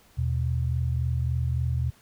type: tone pair together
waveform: sine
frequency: 79.94 / 123.47 Hz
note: D#2 / B2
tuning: +47 / 0 cents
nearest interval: minor sixth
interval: 753 cents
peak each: -26 dBFS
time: 0.17-1.91 s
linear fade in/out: 20 ms
effects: pink hiss -58 dBFS RMS until 2.01 s